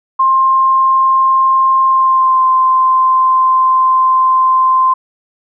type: tone with pitch glide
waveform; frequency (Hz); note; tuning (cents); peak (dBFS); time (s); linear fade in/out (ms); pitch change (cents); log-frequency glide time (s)
sine; 1058 to 1041; C6 to C6; +19 to -9; -7; 0.19-4.94; 10; -28; 1.86-2.45
effects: none